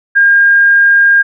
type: tone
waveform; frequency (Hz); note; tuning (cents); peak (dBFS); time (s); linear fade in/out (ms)
sine; 1613; G6; +49; -4; 0.15-1.23; 20
effects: none